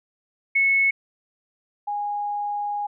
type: tone pair in turn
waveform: sine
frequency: 2198 / 823.3 Hz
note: C#7 / G#5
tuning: -15 / -15 cents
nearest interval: octave + perfect fourth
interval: 1700 cents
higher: first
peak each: -16 / -24 dBFS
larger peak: first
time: 0.55-0.91 / 1.87-2.87 s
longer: second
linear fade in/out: 10 ms
effects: none